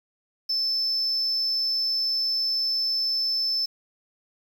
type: tone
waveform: triangle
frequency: 5274 Hz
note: E8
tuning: in tune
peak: -20 dBFS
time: 0.49-3.66 s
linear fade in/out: 10 ms
effects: tanh soft clip ceiling -19 dBFS + 8-bit